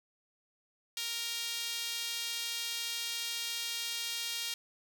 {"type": "tone with high-pass filter", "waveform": "sawtooth", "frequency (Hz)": 465.8, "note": "A#4", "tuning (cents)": -1, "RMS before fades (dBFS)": -37, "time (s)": [0.97, 4.54], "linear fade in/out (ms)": 2, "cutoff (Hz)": 3400, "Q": 1.6, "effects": []}